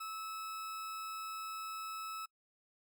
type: tone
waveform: 40% pulse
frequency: 1300 Hz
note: E6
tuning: 24 cents flat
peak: -40 dBFS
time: 0-2.26 s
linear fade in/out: 10 ms
effects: noise-tail reverb RT60 0.1 s tail -24 dB re dry